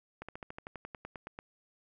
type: slowing click train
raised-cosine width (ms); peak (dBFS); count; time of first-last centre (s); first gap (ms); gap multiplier
0.5; -27; 14; 0.22-1.389; 66; 1.05
effects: none